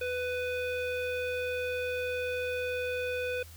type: tone with low-pass filter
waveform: square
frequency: 498 Hz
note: B4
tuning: 14 cents sharp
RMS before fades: -33 dBFS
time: 0.01-3.43 s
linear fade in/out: 5 ms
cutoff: 2700 Hz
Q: 2.5
effects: added 81 Hz sine -48 dBFS peak until 3.56 s + white hiss -54 dBFS RMS until 3.56 s